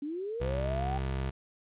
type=linear sweep; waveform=sine; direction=up; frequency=277.2 to 784 Hz; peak=-33 dBFS; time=0.02-0.98 s; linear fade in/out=5 ms
type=tone with pitch glide; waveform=25% pulse; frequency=65.9 to 66.44 Hz; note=C2 to C2; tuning=+13 to +27 cents; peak=-27 dBFS; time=0.4-1.31 s; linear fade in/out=20 ms; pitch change=+14 cents; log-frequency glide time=0.55-0.69 s
effects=resampled to 8000 Hz + 11-bit